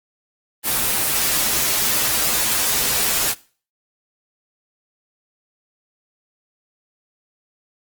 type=noise with comb filter; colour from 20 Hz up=white; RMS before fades=-19 dBFS; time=0.63-3.35 s; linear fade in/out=50 ms; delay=11 ms; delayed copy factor=-0.6; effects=noise-tail reverb RT60 0.4 s tail -20 dB re dry + Opus 24 kbps